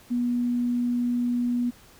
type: tone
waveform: sine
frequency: 242.7 Hz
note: B3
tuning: 30 cents flat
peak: -22 dBFS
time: 0.1-1.71 s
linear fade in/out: 20 ms
effects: pink hiss -53 dBFS RMS until 1.99 s